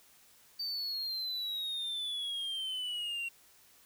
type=exponential sweep; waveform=triangle; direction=down; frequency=4620 to 2734 Hz; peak=-33 dBFS; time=0.59-3.29 s; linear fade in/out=10 ms; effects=white hiss -62 dBFS RMS until 3.85 s